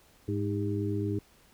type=harmonic tone with a mistuned harmonic; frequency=103.83 Hz; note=G#2; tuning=in tune; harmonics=1 / 2 / 3 / 4; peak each=-31 / -37 / -33 / -35 dBFS; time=0.28-1.19 s; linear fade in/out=5 ms; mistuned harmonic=4; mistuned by=-62 cents; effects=pink hiss -61 dBFS RMS until 1.53 s